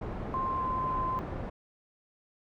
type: low-pass noise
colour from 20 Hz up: pink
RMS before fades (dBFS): -37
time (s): 0.01-1.5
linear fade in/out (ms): 10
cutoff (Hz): 1000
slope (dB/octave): 12
type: tone with pitch glide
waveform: sine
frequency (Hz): 1051 to 1035.3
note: C6 to C6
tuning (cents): +7 to -19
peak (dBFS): -29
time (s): 0.34-1.19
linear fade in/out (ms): 0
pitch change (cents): -26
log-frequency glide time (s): 0.58-0.64
effects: none